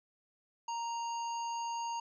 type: harmonic tone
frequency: 932.3 Hz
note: A#5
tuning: in tune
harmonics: 1 / 3 / 5 / 7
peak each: -35 / -48 / -52 / -49 dBFS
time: 0.68-2 s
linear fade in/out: 5 ms
effects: none